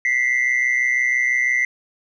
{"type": "tone pair together", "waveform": "sine", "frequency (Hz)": [1964, 2090], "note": ["B6", "C7"], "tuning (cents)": [-10, -2], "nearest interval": "minor second", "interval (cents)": 108, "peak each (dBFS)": -17, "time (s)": [0.05, 1.65], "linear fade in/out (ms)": 2, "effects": ["tanh soft clip ceiling -13 dBFS"]}